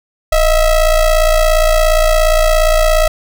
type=ring-modulated tone; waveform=square; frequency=327.6 Hz; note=E4; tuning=11 cents flat; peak=-6 dBFS; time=0.32-3.08 s; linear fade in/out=5 ms; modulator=299 Hz; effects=none